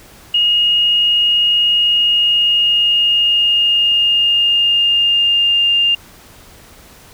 sine tone with pitch glide, 2866 to 2804 Hz, F7 to F7, +44 to +6 cents, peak -10 dBFS, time 0.34-5.95 s, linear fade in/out 5 ms, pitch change -38 cents, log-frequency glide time 1.79-5.73 s, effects pink hiss -42 dBFS RMS until 7.13 s

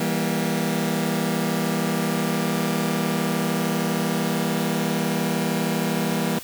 sawtooth chord, E diminished, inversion none, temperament just, 164.81 / 197.78 / 237.3 Hz, E3 / G3 / Bb3, 0 / +16 / +31 cents, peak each -22 dBFS, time 0-6.39 s, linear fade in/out 5 ms, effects white hiss -39 dBFS RMS until 6.43 s

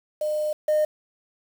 sine tone pair in turn, 607 / 610.5 Hz, D#5 / D#5, -43 / -33 cents, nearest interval unison, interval 10 cents, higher second, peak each -22 / -16 dBFS, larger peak second, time 0.21-0.53 / 0.68-0.85 s, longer first, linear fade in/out 5 ms, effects tanh soft clip ceiling -16 dBFS + 7-bit

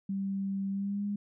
sine tone with pitch glide, 195.5 to 203.9 Hz, G3 to G#3, -4 to -32 cents, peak -30 dBFS, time 0.09-1.16 s, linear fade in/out 5 ms, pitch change +72 cents, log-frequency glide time 0.7-1.05 s, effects none

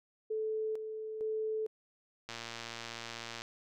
sine tone with tremolo, 436.1 Hz, A4, 15 cents flat, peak -32 dBFS, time 0.3-1.67 s, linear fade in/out 10 ms, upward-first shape square, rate 1.1 Hz, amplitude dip 50%
click train, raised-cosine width 0.2 ms, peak -24 dBFS, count 132, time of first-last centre 2.29-3.419 s, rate 116 Hz
effects none

